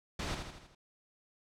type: noise with echo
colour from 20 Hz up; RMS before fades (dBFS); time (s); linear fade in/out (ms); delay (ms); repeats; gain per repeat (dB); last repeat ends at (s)
pink; -37; 0.19-0.35; 5; 80; 5; -5; 0.75
effects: low-pass 6000 Hz 12 dB/octave